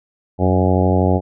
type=harmonic tone with a mistuned harmonic; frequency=92.5 Hz; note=F#2; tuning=in tune; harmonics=1 / 2 / 3 / 4 / 5 / 6 / 7 / 8 / 9; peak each=-16 / -19 / -21 / -22 / -23 / -24 / -24 / -25 / -26 dBFS; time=0.38-1.21 s; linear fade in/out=50 ms; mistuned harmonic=1; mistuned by=-53 cents; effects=none